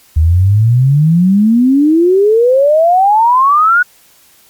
sine exponential sweep, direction up, 75.7 to 1484 Hz, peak -5 dBFS, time 0.16-3.83 s, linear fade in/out 10 ms, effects white hiss -46 dBFS RMS until 4.49 s + MP3 96 kbps

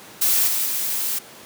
blue noise with level steps, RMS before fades -18 / -22 / -24 dBFS, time 0.21-1.19 s, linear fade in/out 10 ms, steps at 0.47 / 0.65 s, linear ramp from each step 10 ms, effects pink hiss -42 dBFS RMS until 1.45 s + high-pass 200 Hz 12 dB/octave

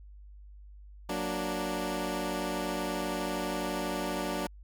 15% pulse chord, Gb augmented, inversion none, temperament equal, 185 / 233.1 / 293.7 Hz, Gb3 / Bb3 / D4, 0 / 0 / 0 cents, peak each -29 / -32 / -28 dBFS, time 1.09-4.47 s, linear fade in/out 5 ms, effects added 50 Hz sine -47 dBFS peak until 4.63 s

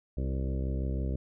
harmonic tone with a mistuned harmonic, 66.1 Hz, C2, 18 cents sharp, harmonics 1 / 2 / 3 / 4 / 5 / 6 / 7 / 8 / 9, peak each -30 / -36 / -40 / -42 / -44 / -46 / -47 / -48 / -49 dBFS, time 0.17-1.16 s, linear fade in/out 5 ms, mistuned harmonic 6, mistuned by -19 cents, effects none

